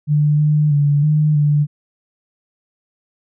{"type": "tone with pitch steps", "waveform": "sine", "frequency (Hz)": [148.8, 150.6, 144.6, 152, 147.4], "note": ["D3", "D3", "D3", "D#3", "D3"], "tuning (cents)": [23, 44, -27, -40, 7], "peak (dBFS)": -11, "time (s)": [0.07, 1.67], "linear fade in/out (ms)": 50, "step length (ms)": 320, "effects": []}